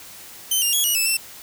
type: tone with pitch steps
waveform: 10% pulse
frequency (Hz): 3079 / 2807 / 3338 / 2909 / 2626 / 2688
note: G7 / F7 / G#7 / F#7 / E7 / E7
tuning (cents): -32 / +8 / +8 / -30 / -7 / +33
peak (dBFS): -10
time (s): 0.51-1.17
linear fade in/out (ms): 5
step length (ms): 110
effects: white hiss -41 dBFS RMS until 1.42 s